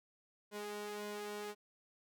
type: tone with flanger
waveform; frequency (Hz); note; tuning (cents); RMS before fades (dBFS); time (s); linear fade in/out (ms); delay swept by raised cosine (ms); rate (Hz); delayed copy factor
sawtooth; 207.7; G#3; 0; -44; 0.51-1.55; 50; 2 to 2.67; 1.8; +0.75
effects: none